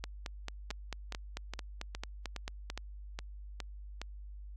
two click trains, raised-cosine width 0.2 ms, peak -22 / -21 dBFS, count 9 / 13, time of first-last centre 0.71-4.016 / 0.04-2.701 s, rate 2.42 / 4.51 Hz, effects added 50 Hz sine -44 dBFS peak until 4.56 s + AAC 64 kbps

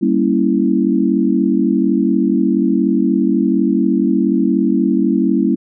sine chord, G diminished seventh, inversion none, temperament equal, 196 / 233.1 / 277.2 / 329.6 Hz, G3 / Bb3 / Db4 / Fb4, 0 / 0 / 0 / 0 cents, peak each -17 dBFS, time 0.01-5.56 s, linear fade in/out 20 ms, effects none

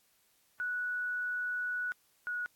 sine tone pair in turn, 1473 / 1458.6 Hz, F#6 / F#6, -8 / -25 cents, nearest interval unison, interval 17 cents, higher first, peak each -32 / -33 dBFS, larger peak first, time 0.6-1.92 / 2.27-2.46 s, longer first, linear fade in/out 0 ms, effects white hiss -70 dBFS RMS until 2.55 s + AAC 64 kbps

